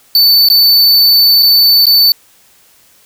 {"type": "tone with dropouts", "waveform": "square", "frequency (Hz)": 4514, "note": "C#8", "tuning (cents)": 31, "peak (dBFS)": -5, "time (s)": [0.15, 2.12], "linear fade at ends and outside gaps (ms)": 1, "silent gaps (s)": [[0.487, 0.5], [1.425, 1.429], [1.856, 1.867]], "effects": ["white hiss -47 dBFS RMS until 3.05 s"]}